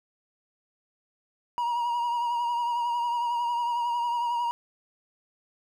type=tone with vibrato; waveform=triangle; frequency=952 Hz; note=A#5; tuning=36 cents sharp; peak=-23 dBFS; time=1.58-4.51 s; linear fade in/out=0 ms; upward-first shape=triangle; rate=11 Hz; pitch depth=40 cents each way; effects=none